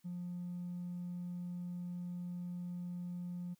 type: tone with hard clipping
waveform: sine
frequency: 176.8 Hz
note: F3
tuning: 22 cents sharp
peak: -40 dBFS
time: 0.04-3.55 s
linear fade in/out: 20 ms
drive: 1 dB
effects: white hiss -75 dBFS RMS until 3.59 s